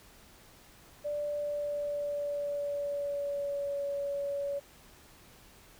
sine tone with pitch glide, 587.3 to 565 Hz, D5 to C#5, 0 to +33 cents, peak -31 dBFS, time 1.04-4.6 s, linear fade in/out 20 ms, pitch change -67 cents, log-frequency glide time 1.22-3.77 s, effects pink hiss -57 dBFS RMS until 5.79 s

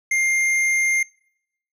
square tone, 2111 Hz, C7, 15 cents sharp, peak -18 dBFS, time 0.11-1.03 s, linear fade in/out 5 ms, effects noise-tail reverb RT60 0.8 s tail -26 dB re dry + low-pass 10000 Hz 12 dB/octave

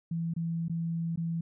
sine tone with dropouts, 166.4 Hz, E3, 17 cents sharp, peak -29 dBFS, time 0.11-1.41 s, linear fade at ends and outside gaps 5 ms, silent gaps 0.338-0.363 / 0.683-0.696 / 1.16-1.174 s, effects none

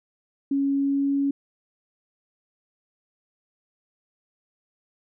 sine tone with pitch glide, 277.2 to 279 Hz, C#4 to C#4, 0 to +11 cents, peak -20 dBFS, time 0.51-1.31 s, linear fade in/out 5 ms, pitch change +11 cents, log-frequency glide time 0.73-1.13 s, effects none

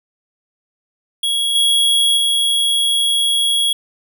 square tone with level steps, 3322 Hz, G#7, in tune, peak -16 / -12 / -14 dBFS, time 1.23-3.73 s, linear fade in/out 5 ms, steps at 1.55 / 2.17 s, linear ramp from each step 5 ms, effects none

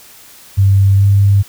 sine tone with pitch glide, 98 to 99.66 Hz, G2 to G2, 0 to +29 cents, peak -6 dBFS, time 0.57-1.43 s, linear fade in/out 20 ms, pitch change +29 cents, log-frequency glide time 0.95-1.05 s, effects white hiss -40 dBFS RMS until 1.48 s

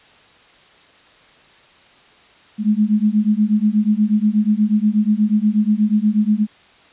sine beating tone pair, 207.7 / 216 Hz, G#3 / A3, 0 / -32 cents, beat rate 8.3 Hz, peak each -16 dBFS, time 2.58-6.47 s, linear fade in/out 50 ms, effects white hiss -49 dBFS RMS until 6.92 s + resampled to 8000 Hz

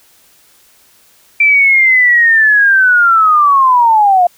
sine linear sweep, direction down, 2349 to 693 Hz, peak -5 dBFS, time 1.4-4.27 s, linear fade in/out 5 ms, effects white hiss -48 dBFS RMS until 4.37 s

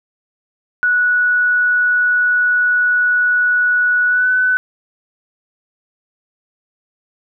sine tone with pitch glide, 1470 to 1502.6 Hz, F#6 to F#6, -12 to +26 cents, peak -11 dBFS, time 0.83-4.57 s, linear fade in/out 0 ms, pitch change +38 cents, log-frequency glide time 4.08-4.3 s, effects none

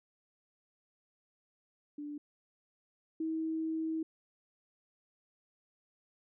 sine tone pair in turn, 293.7 / 320.4 Hz, D4 / E4, 0 / -49 cents, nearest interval major second, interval 151 cents, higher second, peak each -39 / -32 dBFS, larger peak second, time 1.98-2.18 / 3.2-4.03 s, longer second, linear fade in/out 5 ms, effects none

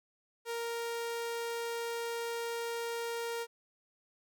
sawtooth tone, 466.2 Hz, A#4, in tune, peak -31 dBFS, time 0.45-3.47 s, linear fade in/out 50 ms, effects none

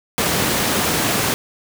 pink high-pass noise, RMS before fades -19 dBFS, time 0.18-1.34 s, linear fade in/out 0 ms, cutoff 120 Hz, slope 12 dB/octave, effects none

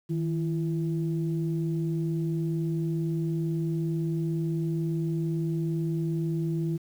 sine tone pair together, 159 / 336.9 Hz, D#3 / E4, +38 / +38 cents, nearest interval octave + minor second, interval 1300 cents, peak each -26 / -31 dBFS, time 0.09-6.78 s, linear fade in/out 20 ms, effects tanh soft clip ceiling -18 dBFS + 9-bit

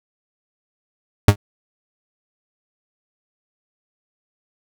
40% pulse tone with exponential decay, 101.7 Hz, G#2, 36 cents flat, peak -3 dBFS, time 1.28-1.36 s, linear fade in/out 5 ms, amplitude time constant 17 ms, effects none

